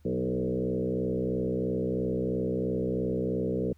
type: tone with frequency modulation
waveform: sine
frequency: 315.6 Hz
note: D#4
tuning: 25 cents sharp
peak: -26 dBFS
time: 0.05-3.73 s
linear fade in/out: 5 ms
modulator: 63 Hz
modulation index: 3.1
effects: added 77 Hz sine -56 dBFS peak until 3.77 s + pink hiss -70 dBFS RMS until 3.77 s